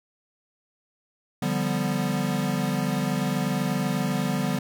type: chord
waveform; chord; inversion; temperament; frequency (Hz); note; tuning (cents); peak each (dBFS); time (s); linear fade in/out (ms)
square; G dominant seventh; second; equal with one note detuned; 146.83 / 174.61 / 195.09 / 246.9; D3 / F3 / G3 / B3; 0 / 0 / -8 / 0; -30 / -31 / -29 / -30; 1.42-4.59; 5
effects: none